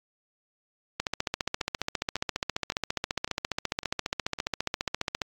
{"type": "two click trains", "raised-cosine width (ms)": 0.2, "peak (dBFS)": [-10, -19], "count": [63, 6], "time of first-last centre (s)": [[1, 5.218], [1.61, 4.388]], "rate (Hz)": [14.7, 1.8], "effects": ["AAC 64 kbps"]}